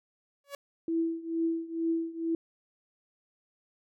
sawtooth tone with exponential growth, 565 Hz, C#5, 33 cents sharp, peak -30 dBFS, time 0.44-0.55 s, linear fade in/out 2 ms, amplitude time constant 22 ms
sine tone with tremolo, 329.6 Hz, E4, in tune, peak -24 dBFS, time 0.88-2.35 s, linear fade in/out 2 ms, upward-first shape triangle, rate 2.2 Hz, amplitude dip 90%
effects none

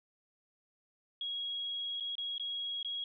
sine tone with dropouts, 3307 Hz, G#7, 8 cents flat, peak -35 dBFS, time 1.21-3.04 s, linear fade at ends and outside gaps 2 ms, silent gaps 2-2.006 / 2.154-2.181 / 2.381-2.397 / 2.829-2.847 s, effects none

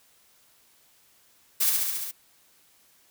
blue noise with echo, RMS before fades -23 dBFS, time 1.6-1.7 s, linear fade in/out 10 ms, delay 69 ms, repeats 6, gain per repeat -2 dB, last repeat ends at 2.114 s, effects white hiss -61 dBFS RMS until 3.1 s

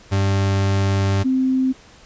40% pulse / sine tone pair in turn, 98 / 260.6 Hz, G2 / C4, 0 / -7 cents, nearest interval octave + perfect fourth, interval 1693 cents, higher second, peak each -15 dBFS, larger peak neither, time 0.11-1.24 / 1.24-1.73 s, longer first, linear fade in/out 20 ms, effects pink hiss -47 dBFS RMS until 2.05 s + resampled to 16000 Hz

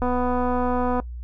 click train, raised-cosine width 1 ms, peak -12 dBFS, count 244, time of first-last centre 0.02-1 s, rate 248 Hz, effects noise-tail reverb RT60 0.1 s tail -20 dB re dry + added 60 Hz sine -31 dBFS peak until 1.23 s

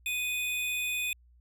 square tone pair together, 2489 / 3520 Hz, D#7 / A7, 0 / 0 cents, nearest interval tritone, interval 600 cents, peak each -31 / -38 dBFS, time 0.06-1.13 s, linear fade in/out 2 ms, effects added 60 Hz sine -57 dBFS peak until 1.4 s

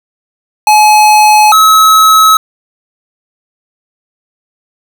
square tone pair in turn, 850 / 1287.8 Hz, G#5 / E6, +40 / -41 cents, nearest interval perfect fifth, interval 719 cents, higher second, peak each -3 dBFS, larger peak neither, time 0.67-1.52 / 1.52-2.37 s, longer neither, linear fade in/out 2 ms, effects none

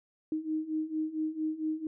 sine beating tone pair, 310 / 314.4 Hz, D#4 / D#4, -6 / +18 cents, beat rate 4.4 Hz, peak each -35 / -32 dBFS, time 0.32-1.87 s, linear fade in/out 2 ms, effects none

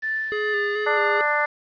sine tone with tremolo, 1760 Hz, A6, in tune, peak -22 dBFS, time 0.02-0.86 s, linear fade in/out 20 ms, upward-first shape sine, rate 2.3 Hz, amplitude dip 45%
square tone with vibrato, 415.3 Hz, G#4, in tune, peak -25 dBFS, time 0.32-1.21 s, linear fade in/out 0 ms, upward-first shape square, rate 2.3 Hz, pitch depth 23 cents each way
harmonic tone, 295.8 Hz, D4, 13 cents sharp, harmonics 2 / 3 / 4 / 5 / 6 / 7, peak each -26 / -26 / -26 / -26 / -26 / -26 dBFS, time 0.86-1.46 s, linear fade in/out 10 ms
effects resampled to 11025 Hz + 8-bit

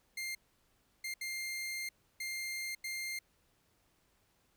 sawtooth tone bursts at uneven times, 2108 Hz, C7, 12 cents sharp, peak -34 dBFS, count 5, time 0.17-0.35 / 1.04-1.14 / 1.21-1.89 / 2.2-2.75 / 2.84-3.19 s, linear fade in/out 5 ms, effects pink hiss -73 dBFS RMS until 4.56 s

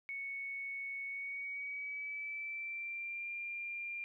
sine tone with pitch glide, 2217 to 2390 Hz, C#7 to D7, 0 to +30 cents, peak -39 dBFS, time 0.09-4.04 s, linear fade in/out 0 ms, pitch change +130 cents, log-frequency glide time 1.06-3.3 s, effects 13-bit

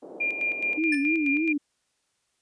pink band-pass noise, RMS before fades -42 dBFS, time 0.02-0.79 s, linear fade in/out 10 ms, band 300 to 640 Hz, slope 24 dB/octave
sine tone with tremolo, 2400 Hz, D7, 37 cents sharp, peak -23 dBFS, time 0.2-1.53 s, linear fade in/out 10 ms, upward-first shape square, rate 4.7 Hz, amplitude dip 55%
sine tone with vibrato, 301.2 Hz, D4, 44 cents sharp, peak -23 dBFS, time 0.77-1.58 s, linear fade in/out 10 ms, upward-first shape triangle, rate 3.3 Hz, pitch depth 170 cents each way
square tone with exponential decay, 1760 Hz, A6, in tune, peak -28 dBFS, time 0.92-1.12 s, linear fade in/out 5 ms, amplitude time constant 42 ms
effects white hiss -73 dBFS RMS until 2.41 s + resampled to 22050 Hz

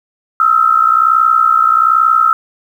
sine tone pair together, 1280.8 / 1342 Hz, D#6 / E6, +50 / +31 cents, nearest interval minor second, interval 81 cents, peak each -10 dBFS, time 0.4-2.33 s, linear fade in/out 2 ms, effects 7-bit

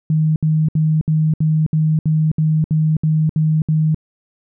sine tone bursts, 156.2 Hz, D#3, 7 cents sharp, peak -12 dBFS, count 12, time 0.1-3.946 s, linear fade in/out 2 ms, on 260 ms, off 66 ms, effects none

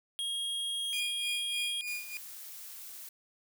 square tone, 3264 Hz, G#7, 31 cents flat, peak -33 dBFS, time 0.19-1.81 s, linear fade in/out 0 ms
5% pulse tone with exponential growth, 3136 Hz, G7, in tune, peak -33 dBFS, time 0.54-1 s, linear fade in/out 5 ms, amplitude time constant 99 ms
40% pulse tone with tremolo, 2435 Hz, D#7, 38 cents flat, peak -33 dBFS, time 0.93-2.17 s, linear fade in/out 0 ms, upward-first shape sine, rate 3.3 Hz, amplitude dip 80%
blue noise, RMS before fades -46 dBFS, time 1.87-3.09 s, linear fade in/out 5 ms
effects none

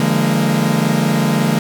40% pulse chord, Bb dominant seventh, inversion first, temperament equal with one note detuned, 146.83 / 171.02 / 207.7 / 233.1 Hz, D3 / F3 / Ab3 / Bb3, 0 / -36 / 0 / 0 cents, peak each -18 dBFS, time 0-1.59 s, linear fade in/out 2 ms, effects none

